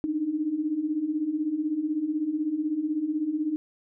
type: beating tone pair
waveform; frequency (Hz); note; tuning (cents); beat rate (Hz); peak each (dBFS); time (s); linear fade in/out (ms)
sine; 293.7 / 309.7; D4 / D#4; 0 / -8; 16; -31 / -26; 0.04-3.56; 0
effects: none